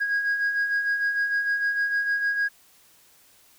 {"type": "beating tone pair", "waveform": "sine", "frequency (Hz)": [1637, 1643.6], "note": ["G#6", "G#6"], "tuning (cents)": [-25, -18], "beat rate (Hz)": 6.6, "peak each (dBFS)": [-29, -21], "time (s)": [0, 2.49], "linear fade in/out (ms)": 20, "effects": ["tanh soft clip ceiling -19 dBFS", "white hiss -57 dBFS RMS until 3.58 s"]}